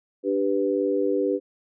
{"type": "chord", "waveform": "sine", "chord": "G major", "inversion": "second", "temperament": "equal", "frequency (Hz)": [293.7, 392, 493.9], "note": ["D4", "G4", "B4"], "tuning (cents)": [0, 0, 0], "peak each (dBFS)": [-26, -24, -25], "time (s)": [0.23, 1.4], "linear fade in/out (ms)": 50, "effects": []}